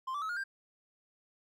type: tone with pitch steps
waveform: triangle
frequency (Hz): 1046.5 / 1161.2 / 1288.4 / 1429.6 / 1586.2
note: C6 / D6 / E6 / F6 / G6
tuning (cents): 0 / -20 / -40 / +40 / +20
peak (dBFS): -32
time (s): 0.07-0.44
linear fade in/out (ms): 10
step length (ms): 74
effects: none